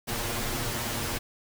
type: noise with comb filter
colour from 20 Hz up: pink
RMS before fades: -31 dBFS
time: 0.07-1.19 s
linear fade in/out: 20 ms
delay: 8.5 ms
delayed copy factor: +0.85
effects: none